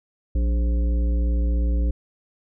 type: harmonic tone with a mistuned harmonic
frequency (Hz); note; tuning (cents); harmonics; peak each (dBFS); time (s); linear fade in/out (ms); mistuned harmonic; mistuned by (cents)
58.4; A#1; +4; 1 / 3 / 5 / 7 / 9; -18 / -34 / -34 / -42 / -40; 0.35-1.91; 5; 3; +110
effects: none